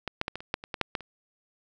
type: clicks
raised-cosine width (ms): 0.3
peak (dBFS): -15 / -11 / -14 / -18 / -26 / -10 / -24 / -16 / -8 / -12 / -27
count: 11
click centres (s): 0.077 / 0.214 / 0.281 / 0.356 / 0.405 / 0.541 / 0.639 / 0.742 / 0.813 / 0.952 / 1.007
effects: none